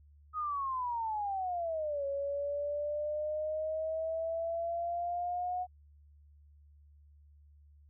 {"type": "exponential two-way sweep", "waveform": "sine", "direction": "down then up", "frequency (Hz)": [1265, 554.4, 730], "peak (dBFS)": -32, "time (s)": [0.33, 5.67], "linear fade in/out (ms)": 50, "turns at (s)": 2.05, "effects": ["added 73 Hz sine -57 dBFS peak until 7.89 s"]}